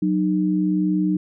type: tone pair together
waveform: sine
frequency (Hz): 185 / 306.2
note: F#3 / D#4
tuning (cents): 0 / -28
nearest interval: major sixth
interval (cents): 872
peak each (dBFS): -20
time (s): 0.02-1.17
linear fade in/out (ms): 5
effects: none